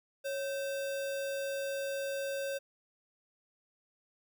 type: tone with sample-and-hold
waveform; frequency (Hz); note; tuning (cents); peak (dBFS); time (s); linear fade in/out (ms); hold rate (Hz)
sine; 552; C#5; -7; -33; 0.24-2.59; 20; 2100
effects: none